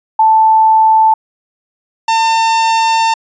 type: tone pair in turn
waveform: sine / 45% pulse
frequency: 880 / 901.6 Hz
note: A5 / A5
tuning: 0 / +42 cents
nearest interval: unison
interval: 42 cents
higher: second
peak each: -5 / -9 dBFS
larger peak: first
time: 0.19-1.14 / 2.08-3.14 s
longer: second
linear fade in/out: 5 ms
effects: resampled to 16000 Hz